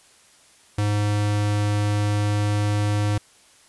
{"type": "tone", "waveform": "square", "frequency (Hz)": 103.83, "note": "G#2", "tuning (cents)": 0, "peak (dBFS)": -20, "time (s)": [0.78, 3.18], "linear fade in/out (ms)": 5, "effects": ["white hiss -54 dBFS RMS until 3.68 s", "resampled to 24000 Hz"]}